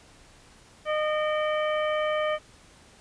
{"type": "harmonic tone with a mistuned harmonic", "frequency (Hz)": 612, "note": "D#5", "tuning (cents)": -29, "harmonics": [1, 2, 3, 4, 5], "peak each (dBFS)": [-25, -31, -35, -37, -39], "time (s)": [0.85, 2.39], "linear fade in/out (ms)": 50, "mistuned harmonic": 4, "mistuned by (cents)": -100, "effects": ["pink hiss -54 dBFS RMS until 3 s", "resampled to 22050 Hz"]}